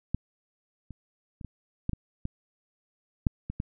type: clicks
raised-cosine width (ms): 5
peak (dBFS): -14 / -29 / -29 / -26 / -15 / -19 / -19 / -10 / -21 / -18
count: 10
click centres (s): 0.146 / 0.907 / 1.412 / 1.447 / 1.894 / 1.933 / 2.254 / 3.268 / 3.5 / 3.601
effects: none